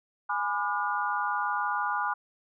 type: chord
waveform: sine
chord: G# diminished seventh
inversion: none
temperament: just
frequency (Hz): 830.6 / 996.7 / 1196.1 / 1435.3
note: G#5 / B5 / D6 / F6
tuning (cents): 0 / +16 / +31 / +47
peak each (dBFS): -32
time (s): 0.29-2.14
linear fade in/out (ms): 10
effects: none